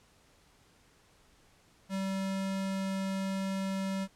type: tone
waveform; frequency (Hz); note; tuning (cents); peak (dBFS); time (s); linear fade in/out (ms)
square; 192.9; G3; -28; -32; 1.89-4.08; 50
effects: pink hiss -64 dBFS RMS until 4.15 s + low-pass 10000 Hz 12 dB/octave